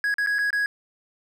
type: tone with dropouts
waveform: triangle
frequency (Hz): 1661.2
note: G#6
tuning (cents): 0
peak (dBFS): -19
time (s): 0.04-0.66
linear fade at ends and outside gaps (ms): 1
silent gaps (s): 0.141-0.183 / 0.263-0.271 / 0.385-0.389 / 0.505-0.529
effects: none

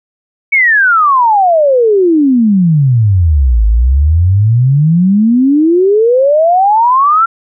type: exponential two-way sweep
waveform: sine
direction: down then up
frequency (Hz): 2268 to 51.91 to 1377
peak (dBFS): -5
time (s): 0.52-7.26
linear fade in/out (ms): 10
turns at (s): 3.65
effects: none

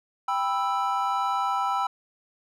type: chord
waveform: triangle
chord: E minor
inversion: first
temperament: equal with one note detuned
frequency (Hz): 790.8 / 987.8 / 1318.5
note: G5 / B5 / E6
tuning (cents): +15 / 0 / 0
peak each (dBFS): -26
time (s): 0.28-1.87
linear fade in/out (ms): 5
effects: none

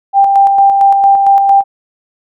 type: tone with tremolo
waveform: sine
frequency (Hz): 791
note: G5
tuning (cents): +15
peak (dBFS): -3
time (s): 0.13-1.64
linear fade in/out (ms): 50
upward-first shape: square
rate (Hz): 4.4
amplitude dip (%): 35
effects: none

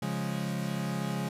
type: chord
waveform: 40% pulse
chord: Db major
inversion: none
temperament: equal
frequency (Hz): 138.59 / 174.61 / 207.7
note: Db3 / F3 / Ab3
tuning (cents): 0 / 0 / 0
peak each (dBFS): -34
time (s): 0.02-1.29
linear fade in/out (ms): 5
effects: resampled to 32000 Hz

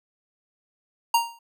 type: tone with exponential decay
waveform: square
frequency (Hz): 932.3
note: A#5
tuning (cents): 0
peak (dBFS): -15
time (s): 1.14-1.39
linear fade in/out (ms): 5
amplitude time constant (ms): 54
effects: none

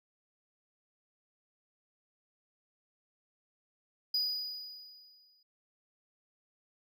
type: tone with exponential decay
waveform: triangle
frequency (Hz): 4934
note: D#8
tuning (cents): -15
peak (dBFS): -26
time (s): 4.14-5.43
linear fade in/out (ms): 5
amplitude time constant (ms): 280
effects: none

